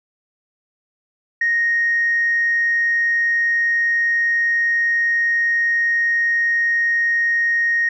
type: tone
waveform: sine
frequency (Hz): 1865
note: A#6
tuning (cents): 0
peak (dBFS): -14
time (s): 1.41-7.89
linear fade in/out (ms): 5
effects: tanh soft clip ceiling -10 dBFS